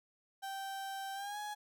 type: tone with pitch glide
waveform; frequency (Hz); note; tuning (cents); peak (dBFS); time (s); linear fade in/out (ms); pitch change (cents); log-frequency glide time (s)
35% pulse; 780 to 836; G5 to G#5; -9 to +11; -38; 0.42-1.55; 20; +120; 1.14-1.38
effects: none